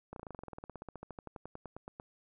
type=slowing click train; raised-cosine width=1 ms; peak=-30 dBFS; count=29; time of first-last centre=0.13-1.999 s; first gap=32 ms; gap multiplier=1.05; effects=none